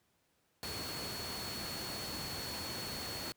sine tone in noise, 4379 Hz, C#8, 22 cents flat, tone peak -43 dBFS, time 0.63-3.32 s, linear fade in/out 0 ms, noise pink, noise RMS -42 dBFS, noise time 0.63-3.32 s, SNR -4 dB, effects pink hiss -75 dBFS RMS until 3.36 s + high-pass 80 Hz 12 dB/octave

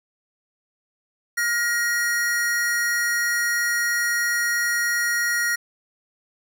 square tone pair together, 1419 / 1889.7 Hz, F6 / A#6, +27 / +23 cents, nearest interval perfect fourth, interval 496 cents, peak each -27 / -22 dBFS, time 1.37-5.56 s, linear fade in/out 10 ms, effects none

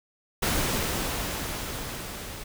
pink noise with level ramp, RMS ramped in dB -25 to -39 dBFS, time 0.42-2.44 s, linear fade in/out 10 ms, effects none

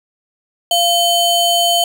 square ring-modulated tone, 1880 Hz, A#6, 14 cents sharp, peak -9 dBFS, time 0.71-1.84 s, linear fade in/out 2 ms, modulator 1190 Hz, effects none

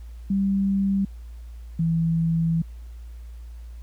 sine tone pair in turn, 196 / 164.82 Hz, G3 / E3, 0 / 0 cents, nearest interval minor third, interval 300 cents, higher first, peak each -19 dBFS, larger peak neither, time 0.3-1.05 / 1.79-2.62 s, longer second, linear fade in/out 5 ms, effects added 58 Hz sine -36 dBFS peak until 3.82 s + pink hiss -60 dBFS RMS until 3.82 s

